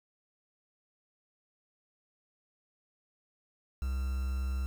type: tone with quantisation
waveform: triangle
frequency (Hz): 65.41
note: C2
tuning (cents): 0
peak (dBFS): -28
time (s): 3.82-4.66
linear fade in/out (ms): 0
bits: 8
effects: none